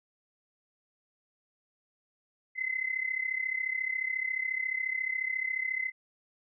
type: tone with amplitude modulation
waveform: sine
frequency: 2049 Hz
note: C7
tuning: 37 cents flat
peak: -26 dBFS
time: 2.55-5.92 s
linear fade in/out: 50 ms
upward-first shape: sine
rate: 34.2 Hz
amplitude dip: 80%
effects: none